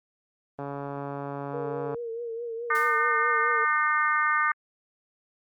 click train, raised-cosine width 1 ms, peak -21 dBFS, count 192, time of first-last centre 0.59-1.945 s, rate 141 Hz
sine tone with vibrato, 464.5 Hz, A#4, 6 cents flat, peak -31 dBFS, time 1.53-3.65 s, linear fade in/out 10 ms, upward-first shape triangle, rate 4.7 Hz, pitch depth 63 cents each way
harmonic tone, 303.1 Hz, D#4, 45 cents flat, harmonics 3 / 4 / 5 / 6 / 7, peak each -35 / -24 / -28 / -28 / -32 dBFS, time 2.7-4.52 s, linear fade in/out 5 ms
white noise with exponential decay, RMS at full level -41 dBFS, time 2.75-3.21 s, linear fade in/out 0 ms, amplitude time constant 100 ms
effects high-pass 60 Hz 12 dB/octave + Opus 32 kbps

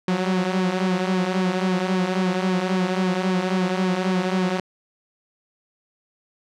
sawtooth tone with flanger, 185 Hz, F#3, in tune, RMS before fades -22 dBFS, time 0.08-4.6 s, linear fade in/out 2 ms, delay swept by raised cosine 1.4 to 6.4 ms, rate 3.7 Hz, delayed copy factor -0.6, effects low-pass 5000 Hz 12 dB/octave

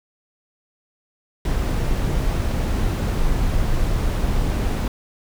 brown noise, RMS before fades -20 dBFS, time 1.45-4.88 s, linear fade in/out 2 ms, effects none

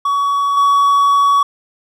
triangle tone with level steps, 1128 Hz, C#6, 30 cents sharp, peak -11 / -7 dBFS, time 0.05-1.43 s, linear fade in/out 5 ms, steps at 0.57 s, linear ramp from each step 2 ms, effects none

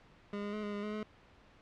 25% pulse tone with pitch steps, 203.9 / 205.3 / 212.2 / 206.4 / 204.4 / 211.1 / 213.5 Hz, G#3 / G#3 / G#3 / G#3 / G#3 / G#3 / G#3, -32 / -20 / +38 / -10 / -27 / +29 / +48 cents, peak -33 dBFS, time 0.33-1.03 s, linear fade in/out 2 ms, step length 100 ms, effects pink hiss -61 dBFS RMS until 1.61 s + low-pass 3000 Hz 12 dB/octave

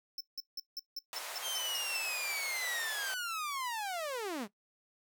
square tone bursts, 5330 Hz, E8, 18 cents sharp, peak -37 dBFS, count 10, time 0.18-1.97 s, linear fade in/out 2 ms, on 26 ms, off 170 ms
pink band-pass noise, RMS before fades -43 dBFS, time 1.13-3.14 s, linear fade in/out 0 ms, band 580 to 16000 Hz, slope 24 dB/octave
sawtooth linear sweep, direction down, 3223 to 183.3 Hz, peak -32 dBFS, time 1.41-4.48 s, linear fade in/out 50 ms
effects noise-tail reverb RT60 0.1 s tail -17 dB re dry

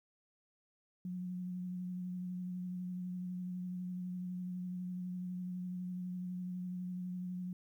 sine tone with vibrato, 181 Hz, F#3, 38 cents flat, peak -38 dBFS, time 1.05-7.53 s, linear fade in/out 2 ms, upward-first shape sine, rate 12 Hz, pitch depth 17 cents each way, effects 12-bit

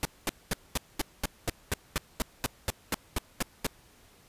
pink noise bursts, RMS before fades -28 dBFS, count 16, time 0.03-3.666 s, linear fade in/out 0 ms, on 21 ms, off 220 ms, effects pink hiss -59 dBFS RMS until 4.28 s + resampled to 32000 Hz

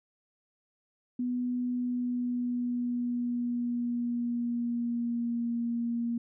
sine tone with pitch glide, 246.9 to 235.1 Hz, B3 to A#3, 0 to +15 cents, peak -28 dBFS, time 1.19-6.18 s, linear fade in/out 5 ms, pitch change -85 cents, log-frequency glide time 1.69-5.51 s, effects none

